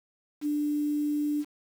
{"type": "tone with quantisation", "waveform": "sine", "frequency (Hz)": 295.6, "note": "D4", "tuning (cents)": 11, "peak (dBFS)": -25, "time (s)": [0.41, 1.45], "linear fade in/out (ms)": 50, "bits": 8, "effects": []}